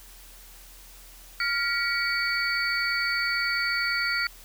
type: tone cluster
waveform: sine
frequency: 1397 / 1928 / 2257 / 4511 Hz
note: F6 / B6 / C#7 / C#8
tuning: 0 / -42 / +31 / +29 cents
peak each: -28 / -30 / -30 / -30 dBFS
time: 1.4-4.27 s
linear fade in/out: 2 ms
effects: added 40 Hz sine -49 dBFS peak until 4.44 s + white hiss -50 dBFS RMS until 4.44 s